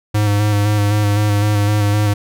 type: tone with vibrato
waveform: square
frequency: 103.83 Hz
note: G#2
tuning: in tune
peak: -13 dBFS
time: 0.14-2.14 s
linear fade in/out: 10 ms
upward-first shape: square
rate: 3.9 Hz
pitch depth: 23 cents each way
effects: none